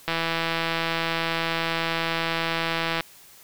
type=click train; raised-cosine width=0.3 ms; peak=-9 dBFS; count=484; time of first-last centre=0.08-3.007 s; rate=165 Hz; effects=white hiss -50 dBFS RMS until 3.43 s